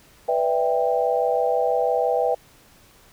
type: chord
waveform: sine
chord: E minor seventh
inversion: second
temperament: just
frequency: 494.4 / 593.3 / 659.3 / 791.1 Hz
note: B4 / D5 / E5 / G5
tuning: +2 / +18 / 0 / +16 cents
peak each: -22 / -27 / -24 / -24 dBFS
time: 0.28-2.35 s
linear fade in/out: 10 ms
effects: pink hiss -53 dBFS RMS until 3.12 s